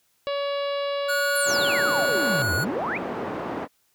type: harmonic tone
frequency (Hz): 565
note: C#5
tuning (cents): +33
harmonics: 1 / 2 / 3 / 4 / 5 / 6 / 7 / 8 / 9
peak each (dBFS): -25 / -33 / -41 / -41 / -38 / -42 / -40 / -49 / -52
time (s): 0.27-2.42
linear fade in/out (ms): 0
type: tone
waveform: square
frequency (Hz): 1453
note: F#6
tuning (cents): -32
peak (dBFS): -24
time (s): 1.08-2.65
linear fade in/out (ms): 20
type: exponential two-way sweep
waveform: sine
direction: down then up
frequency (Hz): 11860 to 77.78 to 2676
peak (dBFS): -26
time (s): 1.35-2.98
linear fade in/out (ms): 10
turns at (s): 2.54
type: band-pass noise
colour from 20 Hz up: pink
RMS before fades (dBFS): -31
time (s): 1.45-3.68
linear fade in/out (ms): 50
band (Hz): 240 to 1100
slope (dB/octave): 12
effects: white hiss -67 dBFS RMS until 3.94 s